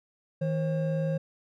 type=tone pair together; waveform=triangle; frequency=159.7 / 537.2 Hz; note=D#3 / C5; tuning=+45 / +46 cents; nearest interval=octave + major sixth; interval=2101 cents; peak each=-25 / -29 dBFS; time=0.41-1.18 s; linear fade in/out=10 ms; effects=none

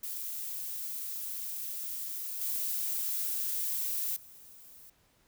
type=noise with level steps; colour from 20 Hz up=violet; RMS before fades=-38 / -33 / -53 dBFS; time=0.03-4.9 s; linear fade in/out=5 ms; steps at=2.41 / 4.16 s; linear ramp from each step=5 ms; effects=pink hiss -68 dBFS RMS until 5.27 s

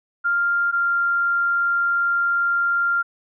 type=tone pair in turn; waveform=sine; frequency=1396.9 / 1391.3 Hz; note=F6 / F6; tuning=0 / -7 cents; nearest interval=unison; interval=7 cents; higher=first; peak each=-17 dBFS; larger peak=neither; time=0.24-0.72 / 0.72-3.03 s; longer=second; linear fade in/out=20 ms; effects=none

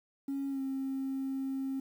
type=tone with pitch glide; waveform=triangle; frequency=275.6 to 268.2 Hz; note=C#4 to C4; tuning=-10 to +43 cents; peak=-29 dBFS; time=0.28-1.8 s; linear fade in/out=5 ms; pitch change=-47 cents; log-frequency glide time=0.49-0.61 s; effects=tanh soft clip ceiling -29 dBFS + 10-bit

